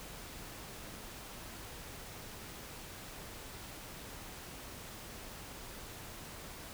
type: silence
effects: pink hiss -48 dBFS RMS until 6.73 s